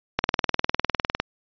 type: click train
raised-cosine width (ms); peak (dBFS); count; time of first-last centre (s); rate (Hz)
0.3; -3; 21; 0.19-1.2; 19.8
effects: resampled to 11025 Hz